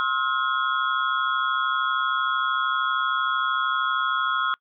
sine tone cluster, 1064 / 1289 / 1422 / 3345 Hz, C6 / E6 / F6 / G#7, +29 / -39 / +31 / +12 cents, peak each -28 / -25 / -25 / -33 dBFS, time 0-4.54 s, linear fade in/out 0 ms, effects noise-tail reverb RT60 0.1 s tail -25 dB re dry

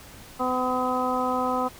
harmonic tone, 253.4 Hz, B3, 45 cents sharp, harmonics 1 / 2 / 3 / 4 / 5, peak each -29 / -29 / -29 / -29 / -29 dBFS, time 0.39-1.69 s, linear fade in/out 20 ms, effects pink hiss -46 dBFS RMS until 1.79 s

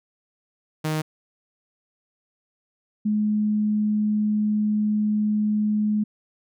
sawtooth / sine tone pair in turn, 155.56 / 211.4 Hz, D#3 / G#3, 0 / +31 cents, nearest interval perfect fourth, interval 531 cents, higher second, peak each -19 dBFS, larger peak neither, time 0.84-1.02 / 3.05-6.04 s, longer second, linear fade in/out 10 ms, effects none

